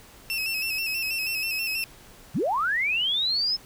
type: tone with vibrato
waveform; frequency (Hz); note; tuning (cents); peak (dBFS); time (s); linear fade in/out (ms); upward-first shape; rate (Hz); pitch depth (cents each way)
30% pulse; 2628; E7; -6; -23; 0.3-1.84; 0; square; 6.2; 46
type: linear sweep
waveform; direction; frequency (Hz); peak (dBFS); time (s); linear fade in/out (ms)
sine; up; 91.3 to 5260; -22; 2.34-3.57; 20
effects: pink hiss -50 dBFS RMS until 3.65 s